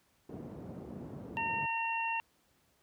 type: band-pass noise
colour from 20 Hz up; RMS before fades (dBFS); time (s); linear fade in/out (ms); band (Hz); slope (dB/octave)
pink; -45; 0.29-1.66; 5; 120 to 420; 12
type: harmonic tone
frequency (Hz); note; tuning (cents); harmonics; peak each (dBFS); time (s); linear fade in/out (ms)
913; A#5; -36; 1 / 2 / 3; -34 / -42 / -35; 1.37-2.2; 0
type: click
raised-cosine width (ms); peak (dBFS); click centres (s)
2; -33; 1.5
effects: pink hiss -71 dBFS RMS until 2.82 s + high-pass 60 Hz 12 dB/octave